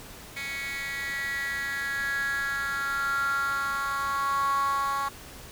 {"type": "tone with high-pass filter sweep", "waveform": "10% pulse", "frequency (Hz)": 277.2, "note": "C#4", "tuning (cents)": 0, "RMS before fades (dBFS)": -29, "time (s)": [0.36, 5.09], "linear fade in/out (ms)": 10, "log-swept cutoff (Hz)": [2300, 1000], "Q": 8.4, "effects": ["pink hiss -45 dBFS RMS until 5.51 s"]}